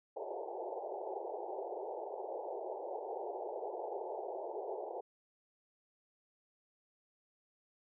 pink band-pass noise, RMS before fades -42 dBFS, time 0.16-5.01 s, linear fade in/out 10 ms, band 360 to 890 Hz, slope 96 dB/octave, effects none

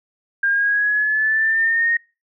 sine linear sweep, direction up, 1600 to 1864.7 Hz, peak -15 dBFS, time 0.43-1.97 s, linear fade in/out 5 ms, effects noise-tail reverb RT60 0.3 s tail -23 dB re dry

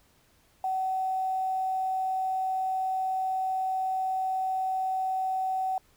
sine tone with quantisation, 756 Hz, F#5, 37 cents sharp, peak -26 dBFS, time 0.64-5.78 s, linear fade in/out 2 ms, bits 9, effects pink hiss -64 dBFS RMS until 5.96 s

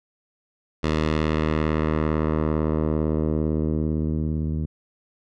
10% pulse tone with low-pass filter sweep, 77.78 Hz, D#2, in tune, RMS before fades -23 dBFS, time 0.83-4.66 s, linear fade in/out 10 ms, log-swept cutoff 4600 to 170 Hz, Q 0.84, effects none

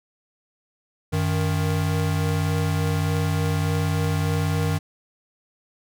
square tone pair together, 94.02 / 155.56 Hz, F#2 / D#3, +28 / 0 cents, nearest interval major sixth, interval 872 cents, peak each -24 dBFS, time 1.12-4.79 s, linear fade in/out 20 ms, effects none

